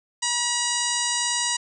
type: harmonic tone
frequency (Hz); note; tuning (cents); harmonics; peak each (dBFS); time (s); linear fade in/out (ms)
962; B5; -46; 1 / 2 / 3 / 4 / 5 / 6 / 7 / 8 / 9; -31 / -31 / -31 / -31 / -31 / -31 / -31 / -31 / -31; 0.22-1.57; 10
effects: none